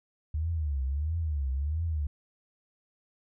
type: tone with vibrato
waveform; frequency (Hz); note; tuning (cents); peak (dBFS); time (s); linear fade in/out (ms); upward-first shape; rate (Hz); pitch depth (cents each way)
sine; 74.1; D2; +16; -27; 0.34-2.07; 5; triangle; 1.5; 240
effects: none